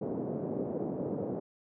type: band-pass noise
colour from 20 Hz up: white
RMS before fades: -35 dBFS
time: 0.01-1.4 s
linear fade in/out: 10 ms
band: 130 to 520 Hz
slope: 24 dB/octave
effects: none